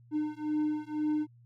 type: beating tone pair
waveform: triangle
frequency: 302.4 / 304.4 Hz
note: D#4 / D#4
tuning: -49 / -38 cents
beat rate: 2 Hz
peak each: -30 dBFS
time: 0.11-1.27 s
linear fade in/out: 50 ms
effects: added 119 Hz sine -55 dBFS peak until 1.45 s